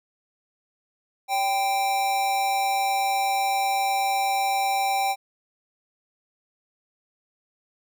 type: tone with amplitude modulation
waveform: square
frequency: 784 Hz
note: G5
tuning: in tune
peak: -20 dBFS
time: 1.28-5.16 s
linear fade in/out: 50 ms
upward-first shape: sine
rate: 221 Hz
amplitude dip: 45%
effects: none